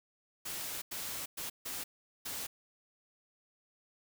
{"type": "noise bursts at uneven times", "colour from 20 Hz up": "white", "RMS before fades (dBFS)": -40, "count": 5, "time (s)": [[0.45, 0.82], [0.91, 1.26], [1.37, 1.5], [1.65, 1.84], [2.25, 2.47]], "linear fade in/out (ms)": 10, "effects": []}